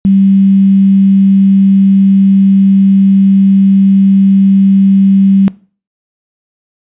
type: tone with quantisation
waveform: sine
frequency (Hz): 194.9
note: G3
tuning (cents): -10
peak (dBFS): -4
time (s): 0.05-5.48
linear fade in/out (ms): 0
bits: 5
effects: noise-tail reverb RT60 0.4 s tail -21 dB re dry + resampled to 8000 Hz